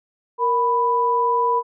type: tone pair together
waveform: sine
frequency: 467.1 / 989.8 Hz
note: A#4 / B5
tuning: +3 / +4 cents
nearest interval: octave + minor second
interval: 1301 cents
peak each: -22 / -17 dBFS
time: 0.38-1.63 s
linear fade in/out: 50 ms
effects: none

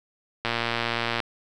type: click train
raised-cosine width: 0.3 ms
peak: -9 dBFS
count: 89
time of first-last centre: 0.45-1.202 s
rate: 117 Hz
effects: none

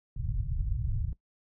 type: low-pass noise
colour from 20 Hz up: pink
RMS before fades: -31 dBFS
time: 0.16-1.13 s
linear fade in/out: 2 ms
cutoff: 140 Hz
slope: 48 dB/octave
effects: noise-tail reverb RT60 0.1 s tail -18 dB re dry

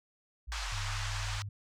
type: linear two-way sweep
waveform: sine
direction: down then up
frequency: 61.74 to 33 to 44.71 Hz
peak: -37 dBFS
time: 0.47-1.4 s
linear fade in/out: 20 ms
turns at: 0.8 s
type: band-pass noise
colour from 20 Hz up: pink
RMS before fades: -40 dBFS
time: 0.52-1.42 s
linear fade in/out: 0 ms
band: 880 to 7000 Hz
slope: 24 dB/octave
type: tone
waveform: sine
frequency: 101.2 Hz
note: G#2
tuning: 44 cents flat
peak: -37 dBFS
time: 0.72-1.49 s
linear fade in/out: 5 ms
effects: none

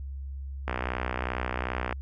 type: click train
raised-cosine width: 0.5 ms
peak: -14 dBFS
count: 79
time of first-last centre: 0.68-1.926 s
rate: 62.6 Hz
effects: added 68 Hz sine -34 dBFS peak until 2.01 s

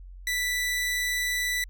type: tone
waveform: sawtooth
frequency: 1975.5 Hz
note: B6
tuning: in tune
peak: -22 dBFS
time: 0.27-1.64 s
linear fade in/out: 2 ms
effects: added 45 Hz sine -41 dBFS peak until 1.69 s

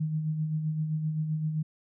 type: tone with tremolo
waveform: sine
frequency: 155.56 Hz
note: D#3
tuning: in tune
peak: -25 dBFS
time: 0-1.63 s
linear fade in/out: 10 ms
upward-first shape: sine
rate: 7.7 Hz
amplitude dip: 45%
effects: none

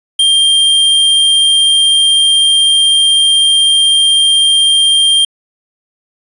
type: tone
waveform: square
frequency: 3188 Hz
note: G7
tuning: 28 cents sharp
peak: -7 dBFS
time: 0.19-5.25 s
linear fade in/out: 5 ms
effects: resampled to 24000 Hz + 7-bit

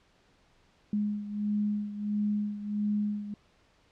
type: beating tone pair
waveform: sine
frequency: 207.7 / 209.2 Hz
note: G#3 / G#3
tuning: 0 / +13 cents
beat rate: 1.5 Hz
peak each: -29 / -34 dBFS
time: 0.93-3.34 s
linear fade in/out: 2 ms
effects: pink hiss -65 dBFS RMS until 3.91 s + low-pass 5000 Hz 12 dB/octave

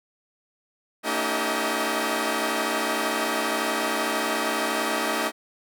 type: tone cluster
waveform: 10% pulse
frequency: 226.3 / 287.3 / 318.2 / 387.3 / 630 Hz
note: A3 / D4 / D#4 / G4 / D#5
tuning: +49 / -38 / +39 / -21 / +21 cents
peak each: -22 dBFS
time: 1.03-5.32 s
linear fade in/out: 50 ms
effects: none

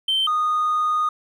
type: tone pair in turn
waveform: triangle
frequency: 3110 / 1234.2 Hz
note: G7 / D#6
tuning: -14 / -14 cents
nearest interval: octave + major third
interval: 1600 cents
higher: first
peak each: -15 dBFS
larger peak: neither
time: 0.08-0.27 / 0.27-1.09 s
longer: second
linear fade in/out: 5 ms
effects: tanh soft clip ceiling -14 dBFS

